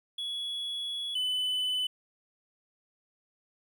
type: tone pair in turn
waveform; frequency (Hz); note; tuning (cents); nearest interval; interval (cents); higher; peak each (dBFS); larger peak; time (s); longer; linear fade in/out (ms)
triangle; 3375 / 3007; G#7 / F#7; +27 / +27; major second; 200; first; -31 / -26; second; 0.18-1.15 / 1.15-1.87; first; 5
effects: 11-bit